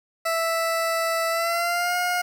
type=tone with pitch glide; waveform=20% pulse; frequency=659.3 to 714.8 Hz; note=E5 to F5; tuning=0 to +40 cents; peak=-17 dBFS; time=0.25-2.22 s; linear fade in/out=10 ms; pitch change=+140 cents; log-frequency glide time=1.29-1.96 s; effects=8-bit